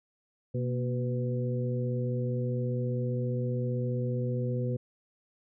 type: harmonic tone with a mistuned harmonic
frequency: 124.6 Hz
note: B2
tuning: 16 cents sharp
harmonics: 1 / 2 / 3 / 4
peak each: -29 / -36 / -39 / -36 dBFS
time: 0.54-4.77 s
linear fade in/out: 10 ms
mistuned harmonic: 2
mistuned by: -67 cents
effects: none